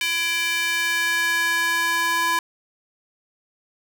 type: tone with high-pass filter sweep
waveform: square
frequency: 335.3 Hz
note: E4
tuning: 30 cents sharp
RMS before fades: -22 dBFS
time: 0.01-2.39 s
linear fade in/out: 2 ms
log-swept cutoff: 2400 to 1200 Hz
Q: 2.6
effects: none